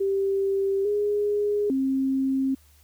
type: tone with pitch steps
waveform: sine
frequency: 391.6 / 413.1 / 267.1 Hz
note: G4 / G#4 / C4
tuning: -2 / -9 / +36 cents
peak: -21 dBFS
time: 0-2.55 s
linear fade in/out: 10 ms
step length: 850 ms
effects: added 74 Hz sine -55 dBFS peak until 2.83 s + white hiss -60 dBFS RMS until 2.83 s